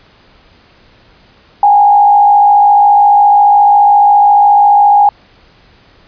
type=tone with frequency modulation; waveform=sine; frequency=819 Hz; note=G#5; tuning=24 cents flat; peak=-3 dBFS; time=1.63-5.09 s; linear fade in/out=2 ms; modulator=54.4 Hz; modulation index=0.52; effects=pink hiss -45 dBFS RMS until 6.07 s + resampled to 11025 Hz